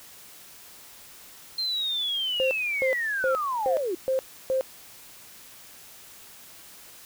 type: linear sweep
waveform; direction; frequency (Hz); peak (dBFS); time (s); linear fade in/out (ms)
sine; down; 4186 to 329.6; -25; 1.58-3.95; 5
type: tone bursts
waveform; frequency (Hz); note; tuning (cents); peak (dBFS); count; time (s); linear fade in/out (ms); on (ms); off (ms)
sine; 525; C5; +6; -21; 6; 2.4-4.61; 0; 110; 310
effects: tanh soft clip ceiling -13 dBFS + white hiss -48 dBFS RMS until 7.05 s